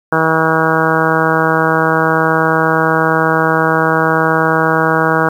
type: harmonic tone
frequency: 160.5 Hz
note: E3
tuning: 46 cents flat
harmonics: 1 / 2 / 3 / 4 / 5 / 6 / 7 / 8 / 9 / 10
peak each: -19 / -19 / -17 / -20 / -20 / -20 / -19 / -21 / -17 / -22 dBFS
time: 0.12-5.29 s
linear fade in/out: 5 ms
effects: 7-bit